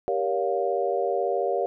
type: chord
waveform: sine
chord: G half-diminished seventh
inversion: none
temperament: just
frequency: 392 / 470.4 / 564.5 / 705.6 Hz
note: G4 / Bb4 / Db5 / F5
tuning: 0 / +16 / +31 / +18 cents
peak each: -28 dBFS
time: 0.08-1.66 s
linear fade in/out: 0 ms
effects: none